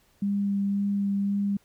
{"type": "tone with vibrato", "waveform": "sine", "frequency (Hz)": 200.1, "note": "G3", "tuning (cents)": 36, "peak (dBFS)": -23, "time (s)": [0.22, 1.57], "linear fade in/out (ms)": 5, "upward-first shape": "sine", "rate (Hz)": 1.9, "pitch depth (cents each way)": 10, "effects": ["pink hiss -64 dBFS RMS until 1.64 s"]}